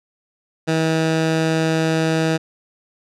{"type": "tone", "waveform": "15% pulse", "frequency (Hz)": 160.7, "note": "E3", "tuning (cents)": -44, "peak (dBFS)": -10, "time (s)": [0.67, 2.38], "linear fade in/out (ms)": 20, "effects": ["low-pass 7000 Hz 12 dB/octave"]}